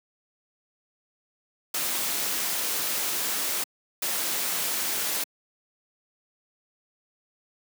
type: noise bursts at uneven times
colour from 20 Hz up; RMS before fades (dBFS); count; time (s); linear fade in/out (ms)
white; -28; 2; 1.74-3.64 / 4.02-5.24; 5
effects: high-pass 200 Hz 12 dB/octave